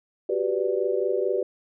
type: chord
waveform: sine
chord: G major seventh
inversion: third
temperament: equal with one note detuned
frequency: 370 / 394.5 / 493.9 / 587.3 Hz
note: F#4 / G4 / B4 / D5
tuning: 0 / +11 / 0 / 0 cents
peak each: -28 / -26 / -27 / -30 dBFS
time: 0.29-1.43 s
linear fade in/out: 5 ms
effects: none